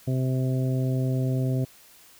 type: harmonic tone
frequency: 129.9 Hz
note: C3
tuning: 12 cents flat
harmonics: 1 / 2 / 3 / 4 / 5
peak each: -23 / -30 / -35 / -38 / -38 dBFS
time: 0.07-1.65 s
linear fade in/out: 10 ms
effects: white hiss -53 dBFS RMS until 2.19 s